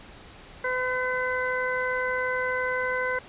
harmonic tone, 507 Hz, B4, 45 cents sharp, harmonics 1 / 2 / 3 / 4, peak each -29 / -32 / -29 / -32 dBFS, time 0.64-3.19 s, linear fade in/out 5 ms, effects pink hiss -47 dBFS RMS until 3.28 s + resampled to 8000 Hz

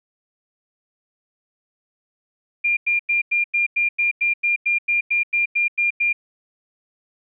sine tone bursts, 2400 Hz, D7, 37 cents sharp, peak -16 dBFS, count 16, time 2.64-6.13 s, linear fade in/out 10 ms, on 130 ms, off 94 ms, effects none

